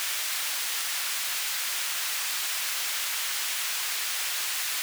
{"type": "high-pass noise", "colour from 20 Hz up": "pink", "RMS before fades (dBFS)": -30, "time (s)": [0, 4.82], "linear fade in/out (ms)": 0, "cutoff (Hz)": 1800, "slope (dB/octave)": 12, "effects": []}